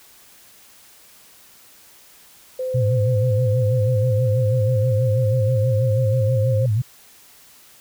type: tone with pitch glide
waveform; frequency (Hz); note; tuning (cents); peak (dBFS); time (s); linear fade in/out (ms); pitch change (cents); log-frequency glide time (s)
sine; 514 to 527.2; C5 to C5; -31 to +13; -22; 2.59-6.66; 5; +44; 3.5-6.04
type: tone with vibrato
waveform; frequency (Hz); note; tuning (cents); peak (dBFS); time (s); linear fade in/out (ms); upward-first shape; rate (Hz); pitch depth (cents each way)
sine; 114.6; A#2; -29; -16; 2.74-6.82; 10; sine; 6.2; 180
effects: white hiss -49 dBFS RMS until 7.8 s